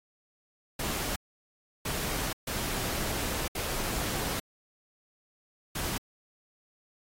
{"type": "noise bursts at uneven times", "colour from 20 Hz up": "pink", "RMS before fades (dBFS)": -33, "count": 5, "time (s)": [[0.79, 1.16], [1.85, 2.33], [2.47, 3.48], [3.55, 4.4], [5.75, 5.98]], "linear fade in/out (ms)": 5, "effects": ["AAC 48 kbps"]}